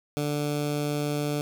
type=tone with notch filter; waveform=15% pulse; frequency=147 Hz; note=D3; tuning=2 cents sharp; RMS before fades=-28 dBFS; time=0.17-1.41 s; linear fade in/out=0 ms; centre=1700 Hz; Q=1.8; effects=none